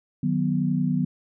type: chord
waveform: sine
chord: B major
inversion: first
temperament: just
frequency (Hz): 154.34 / 185.21 / 246.9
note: D#3 / F#3 / B3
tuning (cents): -14 / +2 / 0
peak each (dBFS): -25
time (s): 0.23-1.05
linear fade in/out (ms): 5
effects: none